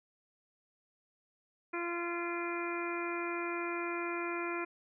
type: harmonic tone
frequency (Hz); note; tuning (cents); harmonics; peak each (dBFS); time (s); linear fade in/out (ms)
344.1; F4; -26; 1 / 2 / 3 / 4 / 5 / 6 / 7; -37 / -45 / -42 / -42 / -47 / -46 / -42; 1.73-4.65; 10
effects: none